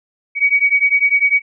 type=beating tone pair; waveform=sine; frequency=2254 / 2264 Hz; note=C#7 / C#7; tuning=+28 / +36 cents; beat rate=10 Hz; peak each=-14 dBFS; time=0.35-1.42 s; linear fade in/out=50 ms; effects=none